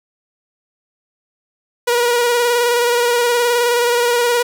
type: tone with vibrato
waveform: sawtooth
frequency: 480 Hz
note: B4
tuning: 49 cents flat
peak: -9 dBFS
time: 1.87-4.43 s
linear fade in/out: 10 ms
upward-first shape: square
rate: 19 Hz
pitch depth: 25 cents each way
effects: none